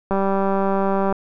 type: click train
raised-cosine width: 1 ms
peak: -8 dBFS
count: 199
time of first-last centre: 0.11-1.125 s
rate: 195 Hz
effects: none